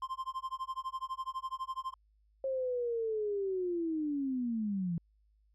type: tone with tremolo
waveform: triangle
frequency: 1050 Hz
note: C6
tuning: 6 cents sharp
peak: -31 dBFS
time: 0.02-1.94 s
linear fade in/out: 2 ms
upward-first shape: sine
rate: 12 Hz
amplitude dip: 100%
type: linear sweep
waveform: sine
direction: down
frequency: 539 to 163.5 Hz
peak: -31 dBFS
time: 2.44-4.98 s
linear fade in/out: 2 ms
effects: added 52 Hz sine -66 dBFS peak until 5.54 s